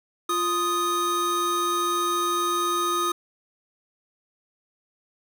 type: tone pair together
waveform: square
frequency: 349.2 / 1244.5 Hz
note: F4 / D#6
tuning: 0 / 0 cents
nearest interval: octave + minor seventh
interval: 2200 cents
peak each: -29 / -24 dBFS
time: 0.29-3.12 s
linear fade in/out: 5 ms
effects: none